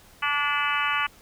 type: harmonic tone with a mistuned harmonic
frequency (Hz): 289.9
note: D4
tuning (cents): -22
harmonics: 3 / 4 / 5 / 6 / 7 / 8 / 9 / 10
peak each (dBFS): -33 / -27 / -29 / -33 / -32 / -33 / -30 / -33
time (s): 0.22-1.07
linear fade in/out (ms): 10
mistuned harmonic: 10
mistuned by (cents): +39
effects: pink hiss -53 dBFS RMS until 1.21 s